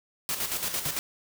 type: noise with tremolo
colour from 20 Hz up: white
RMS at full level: -29 dBFS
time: 0.29-0.99 s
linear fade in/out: 0 ms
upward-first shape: square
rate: 8.9 Hz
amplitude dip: 55%
type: tone with exponential decay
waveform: 40% pulse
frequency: 152.5 Hz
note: D#3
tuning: 34 cents flat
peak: -28 dBFS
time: 0.86-0.96 s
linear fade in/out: 0 ms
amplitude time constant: 20 ms
effects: none